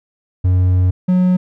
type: tone pair in turn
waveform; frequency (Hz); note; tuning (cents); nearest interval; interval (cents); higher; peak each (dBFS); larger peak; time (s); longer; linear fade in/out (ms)
triangle; 91.4 / 182.35; F#2 / F#3; -21 / -25; octave; 1196; second; -8; neither; 0.44-0.91 / 1.08-1.37; first; 10
effects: none